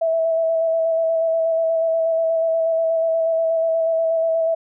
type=tone with vibrato; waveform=sine; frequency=654 Hz; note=E5; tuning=14 cents flat; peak=-16 dBFS; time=0.01-4.55 s; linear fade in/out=10 ms; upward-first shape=square; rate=8.3 Hz; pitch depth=15 cents each way; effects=none